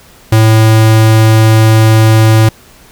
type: tone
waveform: square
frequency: 110.5 Hz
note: A2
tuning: 8 cents sharp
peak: -4 dBFS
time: 0.32-2.49 s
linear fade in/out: 5 ms
effects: pink hiss -40 dBFS RMS until 2.91 s